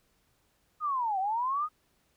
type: linear two-way sweep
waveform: sine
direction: down then up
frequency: 1264 to 740 to 1264 Hz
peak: -27 dBFS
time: 0.8-1.69 s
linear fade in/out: 50 ms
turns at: 1.19 s
effects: pink hiss -71 dBFS RMS until 2.16 s